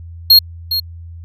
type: tone with echo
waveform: square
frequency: 4264 Hz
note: C8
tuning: 32 cents sharp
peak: -4 dBFS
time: 0.3-0.39 s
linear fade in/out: 5 ms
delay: 410 ms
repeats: 1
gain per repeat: -11 dB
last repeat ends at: 0.8 s
effects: added 84 Hz sine -30 dBFS peak until 1.24 s